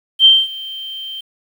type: tone with ADSR envelope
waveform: sine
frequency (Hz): 3136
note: G7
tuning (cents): 0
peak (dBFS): -3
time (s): 0.19-1.21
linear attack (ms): 62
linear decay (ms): 220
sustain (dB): -22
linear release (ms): 9
effects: 7-bit